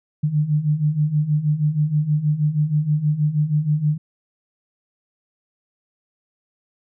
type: beating tone pair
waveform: sine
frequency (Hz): 146.83 / 153.13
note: D3 / D#3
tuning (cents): 0 / -27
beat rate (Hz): 6.3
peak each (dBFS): -22 / -18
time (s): 0.23-3.98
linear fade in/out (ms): 10
effects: none